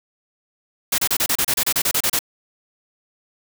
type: noise bursts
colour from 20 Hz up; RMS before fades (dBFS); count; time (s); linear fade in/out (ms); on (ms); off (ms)
white; -19; 14; 0.92-2.191; 5; 62; 31
effects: none